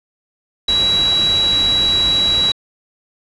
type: tone in noise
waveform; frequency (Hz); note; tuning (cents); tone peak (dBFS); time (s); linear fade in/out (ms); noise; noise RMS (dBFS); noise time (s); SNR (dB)
sine; 3900; B7; -23; -12; 0.68-2.52; 5; pink; -25; 0.68-2.52; +10
effects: low-pass 7000 Hz 12 dB/octave